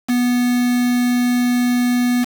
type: tone with quantisation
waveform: triangle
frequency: 245.4 Hz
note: B3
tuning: 11 cents flat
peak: -12 dBFS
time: 0.08-2.25 s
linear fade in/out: 20 ms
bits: 4
effects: none